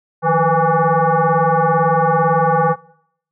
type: tone with frequency modulation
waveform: sine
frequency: 155.56 Hz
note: D#3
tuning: in tune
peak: -11 dBFS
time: 0.22-2.76 s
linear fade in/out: 50 ms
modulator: 329 Hz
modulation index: 3.3
effects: noise-tail reverb RT60 0.7 s tail -23 dB re dry